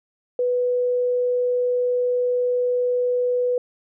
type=tone; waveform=sine; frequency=493.9 Hz; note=B4; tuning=in tune; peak=-18 dBFS; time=0.39-3.58 s; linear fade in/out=2 ms; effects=none